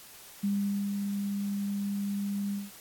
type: tone with ADSR envelope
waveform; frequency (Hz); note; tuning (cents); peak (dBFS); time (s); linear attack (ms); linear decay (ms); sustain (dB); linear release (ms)
sine; 200.9; G3; +43; -25; 0.43-2.71; 11; 460; -4; 180
effects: white hiss -50 dBFS RMS until 2.8 s + AAC 64 kbps